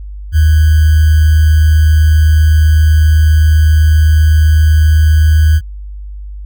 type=tone with sample-and-hold; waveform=sine; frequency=77.78 Hz; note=D#2; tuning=in tune; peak=-4 dBFS; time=0.32-5.61 s; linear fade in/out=50 ms; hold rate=1575 Hz; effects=added 50 Hz sine -23 dBFS peak until 6.45 s